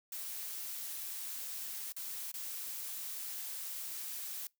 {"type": "noise with dropouts", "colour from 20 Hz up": "blue", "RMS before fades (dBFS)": -42, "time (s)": [0.12, 4.47], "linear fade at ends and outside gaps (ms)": 2, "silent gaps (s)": [[1.922, 1.964], [2.316, 2.34]], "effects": ["noise-tail reverb RT60 0.2 s tail -25 dB re dry"]}